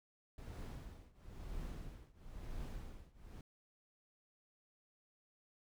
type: noise with tremolo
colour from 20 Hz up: brown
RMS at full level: -44 dBFS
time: 0.38-3.41 s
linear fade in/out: 2 ms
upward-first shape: triangle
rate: 1 Hz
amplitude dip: 95%
effects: none